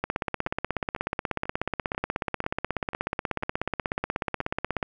two click trains, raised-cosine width 0.5 ms, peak -22 / -11 dBFS, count 9 / 80, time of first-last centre 0.47-4.411 / 0.04-4.828 s, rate 2.03 / 16.5 Hz, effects none

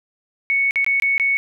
sine tone with dropouts, 2217 Hz, C#7, in tune, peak -15 dBFS, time 0.5-1.37 s, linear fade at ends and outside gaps 0 ms, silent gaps 0.709-0.758 / 0.845-0.864 / 0.999-1.022 / 1.18-1.198 s, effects none

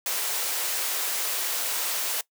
white high-pass noise, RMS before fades -28 dBFS, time 0.06-2.21 s, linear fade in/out 2 ms, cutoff 390 Hz, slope 24 dB/octave, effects noise-tail reverb RT60 0.1 s tail -20 dB re dry

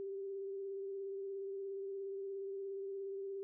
sine tone with vibrato, 392 Hz, G4, in tune, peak -40 dBFS, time 0-3.43 s, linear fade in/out 0 ms, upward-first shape sine, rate 17 Hz, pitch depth 22 cents each way, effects none

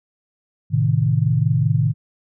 sine chord, A diminished, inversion none, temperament equal, 110 / 130.81 / 155.56 Hz, A2 / C3 / Eb3, 0 / 0 / 0 cents, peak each -19 dBFS, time 0.7-1.94 s, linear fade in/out 50 ms, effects none

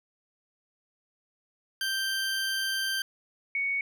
20% pulse / sine tone pair in turn, 1568 / 2227 Hz, G6 / C#7, 0 / +7 cents, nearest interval tritone, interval 607 cents, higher second, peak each -23 / -26 dBFS, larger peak first, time 1.81-3.02 / 3.55-3.81 s, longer first, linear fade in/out 2 ms, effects none

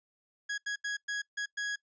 40% pulse tone bursts at uneven times, 1661.2 Hz, G#6, in tune, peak -31 dBFS, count 6, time 0.49-0.58 / 0.66-0.76 / 0.84-0.97 / 1.08-1.22 / 1.37-1.46 / 1.57-1.76 s, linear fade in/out 10 ms, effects noise-tail reverb RT60 0.1 s tail -21 dB re dry + resampled to 16000 Hz

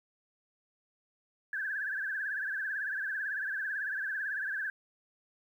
sine tone with vibrato, 1630 Hz, G#6, 33 cents flat, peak -32 dBFS, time 1.53-4.7 s, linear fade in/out 2 ms, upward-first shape triangle, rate 18 Hz, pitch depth 140 cents each way, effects 11-bit

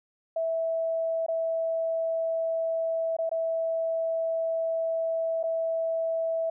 sine tone with dropouts, 655 Hz, E5, 11 cents flat, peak -25 dBFS, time 0.36-6.5 s, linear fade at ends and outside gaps 5 ms, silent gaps 1.264-1.283 / 3.167-3.186 / 3.294-3.314 / 5.43-5.437 s, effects none

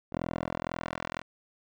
10% pulse tone with band-pass filter sweep, 42 Hz, E1, 33 cents sharp, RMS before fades -35 dBFS, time 0.12-1.22 s, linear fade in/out 10 ms, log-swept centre 470 to 1700 Hz, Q 0.74, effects none

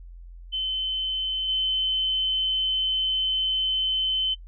sine tone with level steps, 3061 Hz, G7, 42 cents flat, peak -25 / -22 dBFS, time 0.52-4.35 s, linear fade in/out 20 ms, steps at 1.48 s, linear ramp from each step 10 ms, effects noise-tail reverb RT60 0.1 s tail -19 dB re dry + added 43 Hz sine -40 dBFS peak until 4.47 s

